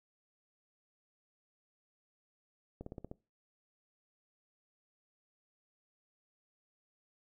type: slowing click train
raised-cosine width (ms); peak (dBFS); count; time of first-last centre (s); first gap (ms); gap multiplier
2; -30; 6; 2.81-3.114; 54; 1.06
effects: noise-tail reverb RT60 0.3 s tail -22 dB re dry